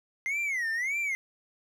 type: tone with vibrato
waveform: triangle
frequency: 2059 Hz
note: C7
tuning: 28 cents flat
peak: -26 dBFS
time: 0.26-1.15 s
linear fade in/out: 0 ms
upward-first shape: sine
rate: 1.7 Hz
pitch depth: 240 cents each way
effects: none